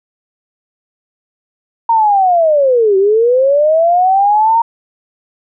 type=linear two-way sweep; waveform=sine; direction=down then up; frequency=932.3 to 377.5 to 932.3 Hz; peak=-7 dBFS; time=1.89-4.62 s; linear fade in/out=5 ms; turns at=2.97 s; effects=none

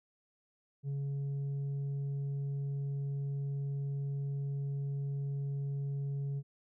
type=tone with tanh clipping; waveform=sine; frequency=139.8 Hz; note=C#3; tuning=15 cents sharp; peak=-34 dBFS; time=0.83-6.43 s; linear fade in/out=50 ms; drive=3 dB; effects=none

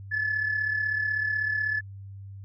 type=tone with amplitude modulation; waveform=sine; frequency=1724 Hz; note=A6; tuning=36 cents flat; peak=-21 dBFS; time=0.11-1.81 s; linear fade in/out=20 ms; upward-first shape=sine; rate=36.1 Hz; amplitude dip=60%; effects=tanh soft clip ceiling -19 dBFS + added 98 Hz sine -39 dBFS peak until 2.44 s

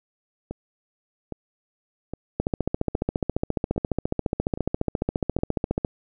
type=two click trains; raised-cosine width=2 ms; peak=-18 / -9 dBFS; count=7 / 51; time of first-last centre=0.51-5.388 / 2.4-5.848 s; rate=1.23 / 14.5 Hz; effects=none

